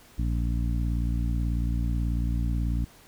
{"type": "harmonic tone", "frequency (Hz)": 58.27, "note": "A#1", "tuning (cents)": 0, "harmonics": [1, 2, 3, 4, 5], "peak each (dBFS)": [-25, -31, -35, -37, -39], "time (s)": [0.18, 2.85], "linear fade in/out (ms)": 10, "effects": ["pink hiss -54 dBFS RMS until 3.07 s"]}